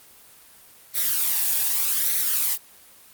blue noise with flanger, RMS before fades -22 dBFS, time 0.93-2.58 s, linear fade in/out 50 ms, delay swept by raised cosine 0.5 to 1.21 ms, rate 0.83 Hz, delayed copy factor +0.6, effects white hiss -50 dBFS RMS until 3.13 s + Opus 24 kbps

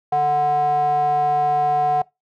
square tone with band-pass filter, 147.5 Hz, D3, 8 cents sharp, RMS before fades -18 dBFS, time 0.12-2.02 s, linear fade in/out 5 ms, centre 750 Hz, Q 8, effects noise-tail reverb RT60 0.2 s tail -23 dB re dry

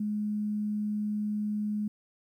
sine tone, 210 Hz, G#3, 19 cents sharp, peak -28 dBFS, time 0-1.88 s, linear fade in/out 5 ms, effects 11-bit

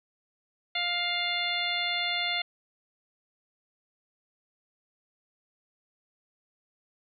harmonic tone, 702 Hz, F5, 9 cents sharp, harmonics 1 / 2 / 3 / 4 / 5 / 6, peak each -36 / -39 / -31 / -35 / -32 / -36 dBFS, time 0.75-2.42 s, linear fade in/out 5 ms, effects none

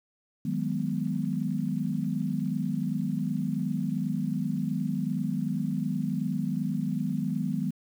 sine chord, G# minor seventh, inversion second, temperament equal with one note detuned, 157.1 / 185 / 207.7 / 246.9 Hz, D#3 / F#3 / G#3 / B3, +17 / 0 / 0 / 0 cents, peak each -32 dBFS, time 0.45-7.71 s, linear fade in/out 5 ms, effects 9-bit

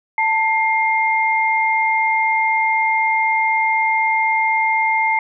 sine tone pair together, 888 / 2116 Hz, A5 / C7, +16 / +19 cents, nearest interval octave + minor third, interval 1503 cents, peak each -17 dBFS, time 0.18-5.19 s, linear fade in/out 2 ms, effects none

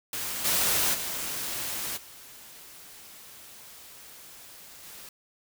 white noise with level steps, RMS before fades -33 / -25 / -33 / -48 / -45 dBFS, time 0.13-5.09 s, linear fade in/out 2 ms, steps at 0.44 / 0.93 / 1.96 / 4.83 s, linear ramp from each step 20 ms, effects none

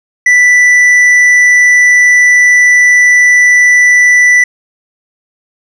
sine tone with tanh clipping, 1975.5 Hz, B6, in tune, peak -4 dBFS, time 0.26-4.44 s, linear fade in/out 5 ms, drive 6 dB, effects none

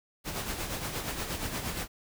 pink noise with tremolo, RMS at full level -33 dBFS, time 0.24-1.88 s, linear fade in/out 50 ms, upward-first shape sine, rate 8.5 Hz, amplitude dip 50%, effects none

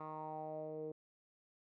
10% pulse tone with low-pass filter sweep, 155.56 Hz, D#3, in tune, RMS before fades -45 dBFS, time 0-0.92 s, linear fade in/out 5 ms, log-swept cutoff 1200 to 430 Hz, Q 4.9, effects none

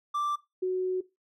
triangle / sine tone pair in turn, 1174.7 / 370 Hz, D6 / F#4, 0 / 0 cents, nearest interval octave + minor sixth, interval 2000 cents, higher first, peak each -25 dBFS, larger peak neither, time 0.14-0.36 / 0.62-1.01 s, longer second, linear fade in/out 10 ms, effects noise-tail reverb RT60 0.2 s tail -17 dB re dry

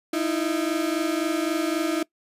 35% pulse tone pair together, 310.8 / 334.6 Hz, D#4 / E4, -2 / +26 cents, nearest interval minor second, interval 128 cents, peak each -24 dBFS, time 0.13-2.03 s, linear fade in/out 5 ms, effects noise-tail reverb RT60 0.1 s tail -22 dB re dry + resampled to 32000 Hz

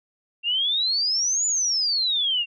sine exponential two-way sweep, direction up then down, 2730 to 7040 to 2730 Hz, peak -20 dBFS, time 0.43-2.46 s, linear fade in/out 50 ms, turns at 1.46 s, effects none

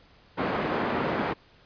pink band-pass noise, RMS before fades -28 dBFS, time 0.37-1.34 s, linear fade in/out 20 ms, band 190 to 1600 Hz, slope 12 dB/octave, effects pink hiss -57 dBFS RMS until 1.65 s + resampled to 11025 Hz

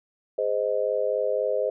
sine chord, Ab major, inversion none, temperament just, 415.3 / 519.1 / 623 Hz, Ab4 / C5 / Eb5, 0 / -14 / +2 cents, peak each -29 / -25 / -27 dBFS, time 0.38-1.7 s, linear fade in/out 5 ms, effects none

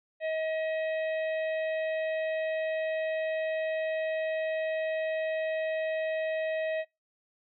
harmonic tone, 635 Hz, D#5, 35 cents sharp, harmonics 1 / 3 / 4 / 5 / 6, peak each -29 / -39 / -43 / -52 / -54 dBFS, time 0.2-6.85 s, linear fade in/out 50 ms, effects noise-tail reverb RT60 0.2 s tail -22 dB re dry

